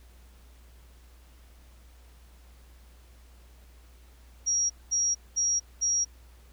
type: tone bursts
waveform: sine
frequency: 5670 Hz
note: F8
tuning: 25 cents sharp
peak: -23 dBFS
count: 4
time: 4.46-6.05 s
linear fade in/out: 20 ms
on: 240 ms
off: 210 ms
effects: added 60 Hz sine -51 dBFS peak until 6.52 s + pink hiss -61 dBFS RMS until 6.52 s